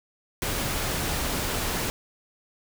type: noise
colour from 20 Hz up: pink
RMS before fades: -28 dBFS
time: 0.42-1.9 s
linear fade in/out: 0 ms
effects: none